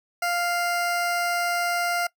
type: tone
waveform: 20% pulse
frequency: 698.5 Hz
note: F5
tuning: in tune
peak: -18 dBFS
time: 0.22-2.07 s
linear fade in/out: 5 ms
effects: noise-tail reverb RT60 0.1 s tail -22 dB re dry